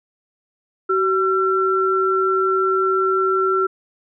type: tone pair together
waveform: sine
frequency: 379.3 / 1352.8 Hz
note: F#4 / E6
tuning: +43 / +44 cents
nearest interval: octave + minor seventh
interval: 2201 cents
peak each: -18 dBFS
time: 0.89-3.67 s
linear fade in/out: 10 ms
effects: none